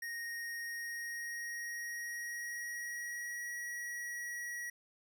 square tone with pitch glide, 1864.7 to 1914.9 Hz, A#6 to A#6, 0 to +46 cents, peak -40 dBFS, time 0.02-4.7 s, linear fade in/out 5 ms, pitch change +46 cents, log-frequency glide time 0.64-3.55 s, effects none

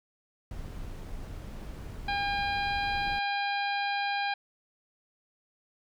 brown noise, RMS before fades -40 dBFS, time 0.51-3.19 s, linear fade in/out 2 ms
harmonic tone, 806 Hz, G5, 48 cents sharp, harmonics 1 / 2 / 3 / 4 / 5 / 6, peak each -30 / -34 / -36 / -41 / -40 / -47 dBFS, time 2.08-4.34 s, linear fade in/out 5 ms
effects none

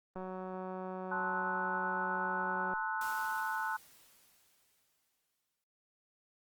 click train, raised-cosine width 1 ms, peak -29 dBFS, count 480, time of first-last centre 0.16-2.735 s, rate 186 Hz
sine chord, F# half-diminished seventh, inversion first, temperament equal with one note detuned, 880 / 1046.5 / 1291.4 / 1480 Hz, A5 / C6 / E6 / F#6, 0 / 0 / -36 / 0 cents, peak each -37 / -42 / -42 / -37 dBFS, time 1.11-3.77 s, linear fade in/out 10 ms
white noise with exponential decay, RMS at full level -47 dBFS, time 3.01-5.64 s, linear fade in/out 2 ms, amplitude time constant 570 ms
effects Opus 32 kbps

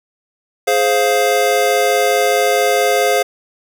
square chord, F minor, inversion first, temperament just, 419.1 / 523.8 / 698.5 Hz, Ab4 / C5 / F5, +16 / +2 / 0 cents, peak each -18 / -17 / -17 dBFS, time 0.67-3.23 s, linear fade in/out 10 ms, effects none

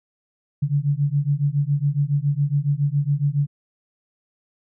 sine beating tone pair, 140 / 147.2 Hz, C#3 / D3, +18 / +4 cents, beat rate 7.2 Hz, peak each -21 dBFS, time 0.62-3.47 s, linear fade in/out 10 ms, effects none

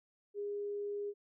sine tone, 408.8 Hz, G#4, 27 cents flat, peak -36 dBFS, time 0.34-1.14 s, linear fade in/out 50 ms, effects none

